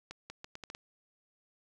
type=accelerating click train; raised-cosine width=0.2 ms; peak=-26 dBFS; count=7; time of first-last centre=0.11-0.749 s; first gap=190 ms; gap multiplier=0.76; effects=none